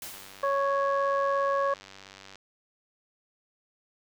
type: noise with exponential decay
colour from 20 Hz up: white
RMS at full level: -38 dBFS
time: 0.02-0.81 s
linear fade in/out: 2 ms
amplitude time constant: 170 ms
type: click train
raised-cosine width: 0.2 ms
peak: -29 dBFS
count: 216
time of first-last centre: 0.14-2.356 s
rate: 97 Hz
type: harmonic tone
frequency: 554.4 Hz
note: C#5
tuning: in tune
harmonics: 1 / 2 / 3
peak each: -26 / -27 / -36 dBFS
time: 0.43-1.74 s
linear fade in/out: 5 ms
effects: none